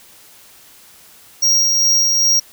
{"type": "tone with tremolo", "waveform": "square", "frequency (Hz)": 5630, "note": "F8", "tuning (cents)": 13, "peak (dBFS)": -11, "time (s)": [1.42, 2.4], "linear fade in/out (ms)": 10, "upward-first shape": "sine", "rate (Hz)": 2.5, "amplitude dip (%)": 25, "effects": ["white hiss -45 dBFS RMS until 2.52 s"]}